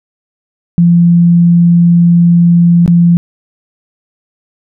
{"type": "tone with dropouts", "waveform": "sine", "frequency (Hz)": 171.8, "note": "F3", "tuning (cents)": -28, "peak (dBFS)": -3, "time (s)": [0.78, 3.17], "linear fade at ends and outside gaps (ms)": 0, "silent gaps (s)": [2.861, 2.878], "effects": []}